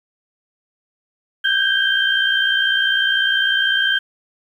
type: tone cluster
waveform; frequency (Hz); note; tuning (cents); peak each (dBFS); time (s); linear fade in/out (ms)
sine; 1549 / 1609 / 3147; G6 / G6 / G7; -21 / +45 / +6; -19; 1.44-3.99; 10
effects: 8-bit